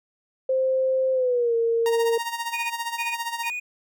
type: tone with pitch glide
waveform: sine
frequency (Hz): 523.3 to 460.9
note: C5 to A#4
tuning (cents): 0 to -20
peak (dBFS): -19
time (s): 0.49-2.18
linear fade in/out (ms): 5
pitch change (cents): -220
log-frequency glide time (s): 1.13-1.55
type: tone with tremolo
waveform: sawtooth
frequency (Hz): 932.3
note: A#5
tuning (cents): 0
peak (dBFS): -21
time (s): 1.86-3.5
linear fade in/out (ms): 0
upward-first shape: sine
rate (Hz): 15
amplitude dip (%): 70
type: tone bursts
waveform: triangle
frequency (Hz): 2466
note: D#7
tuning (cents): -16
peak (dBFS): -26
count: 3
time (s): 2.53-3.6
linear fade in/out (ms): 10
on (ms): 170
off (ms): 280
effects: none